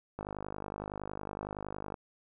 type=click train; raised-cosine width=1 ms; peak=-24 dBFS; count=90; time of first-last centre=0.19-1.942 s; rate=50.8 Hz; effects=none